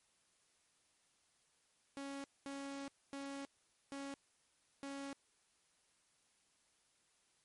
sawtooth tone bursts at uneven times, 277.2 Hz, C#4, in tune, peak -40 dBFS, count 5, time 1.97-2.24 / 2.46-2.88 / 3.13-3.45 / 3.92-4.14 / 4.83-5.13 s, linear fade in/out 0 ms, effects white hiss -75 dBFS RMS until 7.44 s + MP3 48 kbps

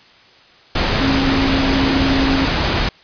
sine tone in noise, 269.8 Hz, C#4, 47 cents flat, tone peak -16 dBFS, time 1-2.45 s, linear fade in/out 5 ms, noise pink, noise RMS -17 dBFS, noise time 0.75-2.89 s, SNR -2 dB, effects white hiss -47 dBFS RMS until 3.03 s + resampled to 11025 Hz

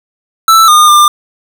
square tone with pitch steps, 1322 / 1218 / 1196 Hz, E6 / D#6 / D6, +5 / -37 / +31 cents, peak -3 dBFS, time 0.48-1.08 s, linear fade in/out 2 ms, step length 200 ms, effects none

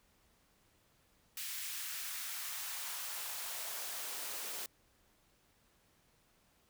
white noise with high-pass filter sweep, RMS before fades -42 dBFS, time 1.37-4.66 s, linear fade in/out 2 ms, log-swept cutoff 2100 to 360 Hz, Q 1.1, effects pink hiss -71 dBFS RMS until 6.69 s

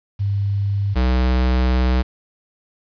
sine / square tone pair in turn, 100 / 63 Hz, G2 / B1, +35 / +35 cents, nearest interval minor sixth, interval 800 cents, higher first, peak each -17 / -15 dBFS, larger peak second, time 0.19-0.95 / 0.95-2.03 s, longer second, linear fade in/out 20 ms, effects resampled to 11025 Hz + 8-bit

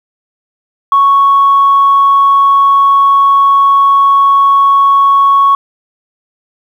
sine tone, 1108.7 Hz, C#6, in tune, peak -3 dBFS, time 0.92-5.55 s, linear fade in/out 2 ms, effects tanh soft clip ceiling 0 dBFS + 7-bit

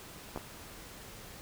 clicks, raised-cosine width 1 ms, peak -23 dBFS, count 2, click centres 0.361 / 0.375 s, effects pink hiss -49 dBFS RMS until 1.41 s

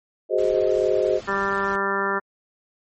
sine chord, Ab dominant seventh, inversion third, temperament just, 373.8 / 415.3 / 519.1 / 623 Hz, Gb4 / Ab4 / C5 / Eb5, +18 / 0 / -14 / +2 cents, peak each -23 dBFS, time 0.29-1.21 s, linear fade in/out 50 ms
pink noise, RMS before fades -41 dBFS, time 0.38-1.76 s, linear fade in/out 5 ms
harmonic tone, 197.1 Hz, G3, 10 cents sharp, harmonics 1 / 2 / 3 / 4 / 5 / 6 / 7 / 8 / 9, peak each -33 / -27 / -33 / -35 / -28 / -29 / -27 / -34 / -28 dBFS, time 1.27-2.2 s, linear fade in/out 20 ms
effects MP3 32 kbps

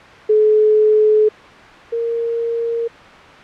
sine tone pair in turn, 428.5 / 464 Hz, A4 / A#4, -46 / -8 cents, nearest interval minor second, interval 138 cents, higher second, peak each -9 / -17 dBFS, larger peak first, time 0.29-1.29 / 1.92-2.88 s, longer first, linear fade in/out 10 ms, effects white hiss -38 dBFS RMS until 3.43 s + low-pass 2000 Hz 12 dB/octave

